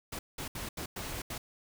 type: noise bursts at uneven times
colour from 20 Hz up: pink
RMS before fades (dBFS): -39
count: 6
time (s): 0.12-0.19 / 0.38-0.48 / 0.55-0.69 / 0.77-0.86 / 0.96-1.22 / 1.3-1.38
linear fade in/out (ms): 5
effects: none